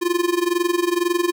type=tone with amplitude modulation; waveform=square; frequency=349.2 Hz; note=F4; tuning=in tune; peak=-15 dBFS; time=0.01-1.32 s; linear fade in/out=20 ms; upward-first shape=sine; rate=22 Hz; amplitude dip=85%; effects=none